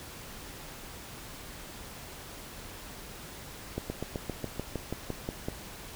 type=slowing click train; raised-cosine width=2 ms; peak=-19 dBFS; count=12; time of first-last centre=3.78-5.485 s; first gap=120 ms; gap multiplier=1.05; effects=pink hiss -45 dBFS RMS until 5.95 s